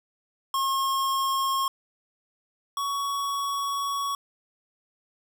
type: tone pair in turn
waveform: square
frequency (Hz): 1079 / 1119.8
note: C#6 / C#6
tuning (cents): -47 / +17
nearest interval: minor second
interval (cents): 64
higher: second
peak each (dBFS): -24 / -27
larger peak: first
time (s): 0.54-1.68 / 2.77-4.15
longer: second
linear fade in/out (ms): 2
effects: none